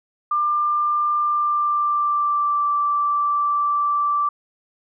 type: tone with pitch glide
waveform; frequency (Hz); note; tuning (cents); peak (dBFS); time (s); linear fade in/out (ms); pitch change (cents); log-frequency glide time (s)
sine; 1193 to 1167.8; D6 to D6; +27 to -10; -17; 0.31-4.29; 5; -37; 1.17-2.69
effects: none